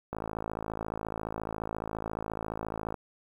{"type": "click train", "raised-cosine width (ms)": 1, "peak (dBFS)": -20, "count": 154, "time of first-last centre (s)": [0.13, 2.942], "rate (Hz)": 54.4, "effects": ["9-bit"]}